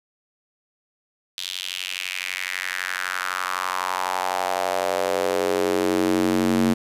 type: tone with high-pass filter sweep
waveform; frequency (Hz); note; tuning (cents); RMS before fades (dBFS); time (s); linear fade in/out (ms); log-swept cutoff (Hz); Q
square; 45.96; F#1; -11; -24; 1.37-6.74; 10; 3600 to 230; 3.3
effects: resampled to 32000 Hz + 8-bit